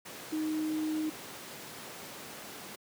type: tone in noise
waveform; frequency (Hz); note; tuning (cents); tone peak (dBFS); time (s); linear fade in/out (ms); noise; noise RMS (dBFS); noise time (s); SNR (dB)
sine; 311.1; D#4; 0; -29; 0.32-1.1; 10; pink; -44; 0.05-2.76; +12
effects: high-pass 200 Hz 12 dB/octave